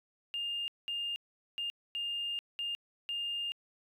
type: tone bursts at uneven times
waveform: triangle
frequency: 2815 Hz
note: F7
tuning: 13 cents sharp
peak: -30 dBFS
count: 6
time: 0.34-0.68 / 0.88-1.16 / 1.58-1.7 / 1.95-2.39 / 2.59-2.75 / 3.09-3.52 s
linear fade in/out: 0 ms
effects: tanh soft clip ceiling -31 dBFS